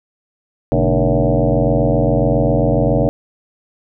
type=tone with frequency modulation; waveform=sine; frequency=207.7 Hz; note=G#3; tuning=in tune; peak=-11 dBFS; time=0.72-3.09 s; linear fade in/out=0 ms; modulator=87.4 Hz; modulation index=5.2; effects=none